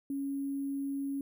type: tone with sample-and-hold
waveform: sine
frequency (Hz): 277.2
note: C#4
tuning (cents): 0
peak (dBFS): -32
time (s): 0.1-1.21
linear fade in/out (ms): 2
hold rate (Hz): 11025
effects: none